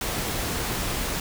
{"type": "noise", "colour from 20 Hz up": "pink", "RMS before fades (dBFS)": -28, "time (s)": [0.01, 1.2], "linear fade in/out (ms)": 2, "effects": []}